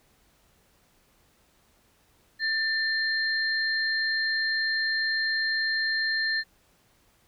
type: tone pair together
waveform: sine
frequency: 1784 / 4179 Hz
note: A6 / C8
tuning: +23 / -3 cents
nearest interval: octave + minor third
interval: 1474 cents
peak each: -25 / -30 dBFS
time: 2.39-6.44 s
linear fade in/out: 50 ms
effects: pink hiss -64 dBFS RMS until 7.27 s